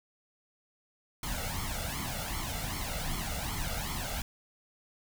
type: noise with flanger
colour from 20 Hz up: pink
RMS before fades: -35 dBFS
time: 1.23-4.22 s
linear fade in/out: 2 ms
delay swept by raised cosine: 0.92 to 1.46 ms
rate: 2.6 Hz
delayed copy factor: +0.75
effects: none